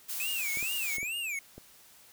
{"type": "noise", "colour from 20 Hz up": "blue", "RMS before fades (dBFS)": -36, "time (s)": [0.08, 0.98], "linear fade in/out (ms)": 20}
{"type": "tone with vibrato", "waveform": "square", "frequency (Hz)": 2489, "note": "D#7", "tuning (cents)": 0, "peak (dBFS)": -33, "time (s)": [0.2, 1.39], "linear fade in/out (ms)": 2, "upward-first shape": "sine", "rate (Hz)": 2.3, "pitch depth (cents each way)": 230}
{"type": "clicks", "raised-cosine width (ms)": 2, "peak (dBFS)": -32, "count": 5, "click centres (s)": [0.572, 0.628, 0.983, 1.03, 1.58]}
{"effects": ["white hiss -57 dBFS RMS until 2.12 s"]}